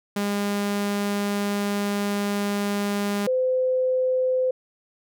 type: tone pair in turn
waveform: sawtooth / sine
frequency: 203.1 / 512.7 Hz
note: G#3 / C5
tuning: -38 / -35 cents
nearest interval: octave + major third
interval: 1603 cents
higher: second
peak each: -19 dBFS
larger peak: neither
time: 0.16-3.27 / 3.27-4.51 s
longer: first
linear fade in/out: 5 ms
effects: none